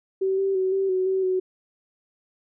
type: tone with pitch steps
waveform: sine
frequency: 382.7 / 389.1 / 376 / 387.2 / 372.4 / 380.3 / 371.8 Hz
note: G4 / G4 / F#4 / G4 / F#4 / F#4 / F#4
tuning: -42 / -13 / +28 / -21 / +11 / +48 / +8 cents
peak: -20 dBFS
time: 0.21-1.4 s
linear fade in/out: 10 ms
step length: 170 ms
effects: none